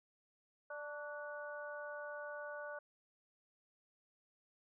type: harmonic tone with a mistuned harmonic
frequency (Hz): 294.6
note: D4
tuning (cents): +6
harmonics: 2 / 3 / 4 / 5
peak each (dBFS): -46 / -54 / -53 / -48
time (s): 0.7-2.79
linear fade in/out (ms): 5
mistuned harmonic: 4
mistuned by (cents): -46
effects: none